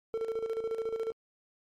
triangle tone with tremolo, 450 Hz, A4, 39 cents sharp, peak -27 dBFS, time 0.14-1.12 s, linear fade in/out 0 ms, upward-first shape square, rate 14 Hz, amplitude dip 60%, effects MP3 64 kbps

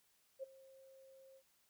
sine tone with ADSR envelope, 534 Hz, C5, 35 cents sharp, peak -40 dBFS, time 0.39-1.43 s, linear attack 41 ms, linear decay 14 ms, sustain -19 dB, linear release 69 ms, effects white hiss -75 dBFS RMS until 1.69 s

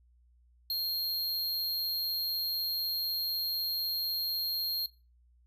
square tone, 4228 Hz, C8, 17 cents sharp, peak -30 dBFS, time 0.7-4.86 s, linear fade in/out 2 ms, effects noise-tail reverb RT60 0.3 s tail -20 dB re dry + added 60 Hz sine -61 dBFS peak until 5.46 s

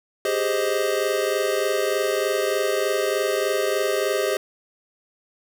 square chord, Ab major seventh, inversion third, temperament equal, 392 / 415.3 / 523.3 / 622.3 Hz, G4 / Ab4 / C5 / Eb5, 0 / 0 / 0 / 0 cents, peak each -27 dBFS, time 0.25-4.37 s, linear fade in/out 2 ms, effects 9-bit

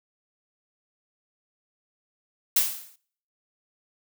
blue noise with exponential decay, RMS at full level -18 dBFS, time 2.56-2.96 s, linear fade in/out 5 ms, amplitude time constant 86 ms, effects noise-tail reverb RT60 0.6 s tail -24 dB re dry

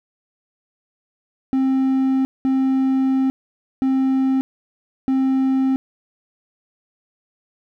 triangle tone bursts at uneven times, 264.8 Hz, C4, 21 cents sharp, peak -13 dBFS, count 4, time 1.53-2.25 / 2.45-3.3 / 3.82-4.41 / 5.08-5.76 s, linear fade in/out 0 ms, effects none

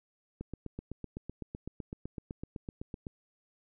click train, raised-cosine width 3 ms, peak -26 dBFS, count 22, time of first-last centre 0.41-3.068 s, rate 7.9 Hz, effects none

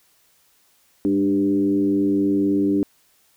sine tone with frequency modulation, 296.9 Hz, D4, 19 cents sharp, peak -16 dBFS, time 1.05-2.83 s, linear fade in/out 0 ms, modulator 96.1 Hz, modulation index 0.82, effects white hiss -60 dBFS RMS until 3.36 s

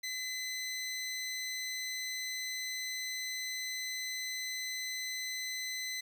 20% pulse tone, 2025 Hz, B6, 43 cents sharp, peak -31 dBFS, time 0.03-6.01 s, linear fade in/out 10 ms, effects 11-bit

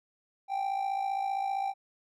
triangle tone with amplitude modulation, 784 Hz, G5, in tune, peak -24 dBFS, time 0.48-1.74 s, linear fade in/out 50 ms, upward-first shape sine, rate 55.3 Hz, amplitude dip 65%, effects none

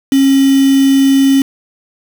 sine tone with quantisation, 272 Hz, C#4, 33 cents flat, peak -6 dBFS, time 0.12-1.42 s, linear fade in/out 2 ms, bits 3, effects none

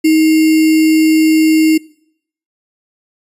sine tone with sample-and-hold, 315.5 Hz, D#4, 24 cents sharp, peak -6 dBFS, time 0.04-1.78 s, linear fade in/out 10 ms, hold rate 2450 Hz, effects noise-tail reverb RT60 0.7 s tail -23 dB re dry + resampled to 32000 Hz

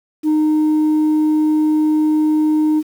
sine tone, 307.7 Hz, D#4, 19 cents flat, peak -9 dBFS, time 0.23-2.83 s, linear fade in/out 50 ms, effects tanh soft clip ceiling -11 dBFS + 7-bit

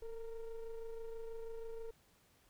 triangle ring-modulated tone, 233.1 Hz, A#3, in tune, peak -37 dBFS, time 0.02-1.91 s, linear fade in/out 5 ms, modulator 220 Hz, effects pink hiss -70 dBFS RMS until 2.49 s

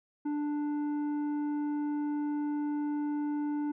sine tone with tanh clipping, 294.6 Hz, D4, 6 cents sharp, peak -31 dBFS, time 0.25-3.72 s, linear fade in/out 10 ms, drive 8 dB, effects none

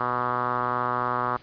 5% pulse tone with low-pass filter, 123.47 Hz, B2, in tune, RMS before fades -26 dBFS, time 0-1.37 s, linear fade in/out 5 ms, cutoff 1200 Hz, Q 4, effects pink hiss -51 dBFS RMS until 1.42 s + resampled to 11025 Hz

